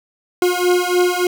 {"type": "beating tone pair", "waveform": "40% pulse", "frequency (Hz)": [356.5, 359.9], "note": ["F4", "F#4"], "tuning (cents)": [36, -48], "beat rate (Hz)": 3.4, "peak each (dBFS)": -16, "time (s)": [0.42, 1.27], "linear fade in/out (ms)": 2, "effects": []}